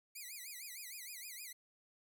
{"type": "tone with vibrato", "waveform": "5% pulse", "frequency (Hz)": 2200, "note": "C#7", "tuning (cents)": -14, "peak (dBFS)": -37, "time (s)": [0.15, 1.53], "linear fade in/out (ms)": 10, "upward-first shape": "sine", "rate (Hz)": 6.5, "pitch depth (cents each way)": 220, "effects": []}